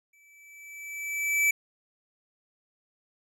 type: tone with exponential growth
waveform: square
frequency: 2310 Hz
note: D7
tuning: 29 cents flat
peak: -20 dBFS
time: 0.13-1.51 s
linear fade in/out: 5 ms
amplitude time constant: 300 ms
effects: none